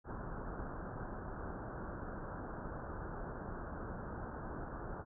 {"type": "low-pass noise", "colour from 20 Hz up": "pink", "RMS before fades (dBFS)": -44, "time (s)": [0.04, 5.05], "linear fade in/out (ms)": 50, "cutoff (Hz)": 1600, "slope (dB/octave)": 96, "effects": []}